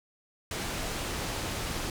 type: low-pass noise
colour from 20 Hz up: pink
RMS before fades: -34 dBFS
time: 0.51-1.9 s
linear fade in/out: 2 ms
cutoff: 10000 Hz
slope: 12 dB/octave
effects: none